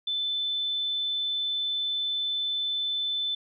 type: tone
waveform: sine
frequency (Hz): 3520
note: A7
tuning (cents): 0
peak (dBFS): -26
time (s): 0.07-3.35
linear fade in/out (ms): 5
effects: none